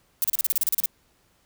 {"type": "noise bursts", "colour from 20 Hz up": "violet", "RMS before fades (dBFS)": -22, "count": 12, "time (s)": [0.22, 0.858], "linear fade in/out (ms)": 0, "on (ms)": 22, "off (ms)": 34, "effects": ["pink hiss -64 dBFS RMS until 1.45 s"]}